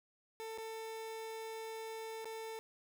30% pulse tone with dropouts, 445.6 Hz, A4, 22 cents sharp, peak -40 dBFS, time 0.4-2.59 s, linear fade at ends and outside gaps 0 ms, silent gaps 0.577-0.584 / 2.245-2.255 s, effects none

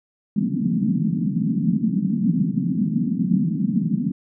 pink band-pass noise, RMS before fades -21 dBFS, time 0.36-4.12 s, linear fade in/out 10 ms, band 160 to 250 Hz, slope 48 dB/octave, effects none

